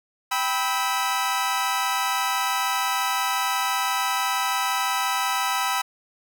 sawtooth chord, E minor, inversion first, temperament equal with one note detuned, 784 / 987.8 / 1295.1 Hz, G5 / B5 / E6, 0 / 0 / -31 cents, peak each -24 / -22 / -23 dBFS, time 0.31-5.82 s, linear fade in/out 10 ms, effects none

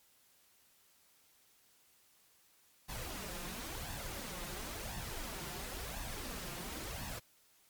pink noise with flanger, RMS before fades -43 dBFS, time 2.88-7.2 s, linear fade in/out 20 ms, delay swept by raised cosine 1.1 to 5.8 ms, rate 0.96 Hz, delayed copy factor +0.6, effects white hiss -68 dBFS RMS until 7.69 s + MP3 96 kbps

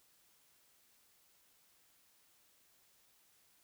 silence, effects white hiss -70 dBFS RMS until 3.63 s

